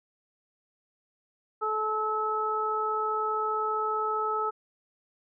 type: harmonic tone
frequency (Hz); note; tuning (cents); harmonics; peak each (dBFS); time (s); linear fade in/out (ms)
432.4; A4; -30; 1 / 2 / 3; -32 / -33 / -28; 1.61-4.51; 20
effects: none